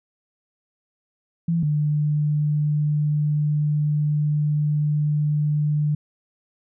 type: tone pair in turn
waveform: sine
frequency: 167.2 / 149.31 Hz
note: E3 / D3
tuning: +25 / +29 cents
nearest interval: major second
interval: 196 cents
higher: first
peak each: -18 dBFS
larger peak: neither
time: 1.48-1.63 / 1.63-5.95 s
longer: second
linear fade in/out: 5 ms
effects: none